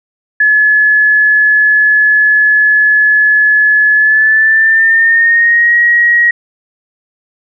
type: tone with pitch glide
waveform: sine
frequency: 1709 to 1896.3 Hz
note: G#6 to A#6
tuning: +49 to +29 cents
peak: -5 dBFS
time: 0.4-6.31 s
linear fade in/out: 5 ms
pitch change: +180 cents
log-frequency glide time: 3.94-5.76 s
effects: none